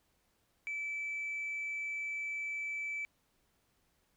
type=tone; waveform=sine; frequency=2313 Hz; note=D7; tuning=27 cents flat; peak=-34 dBFS; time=0.67-3.05 s; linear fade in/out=0 ms; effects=tanh soft clip ceiling -33 dBFS + pink hiss -75 dBFS RMS until 4.16 s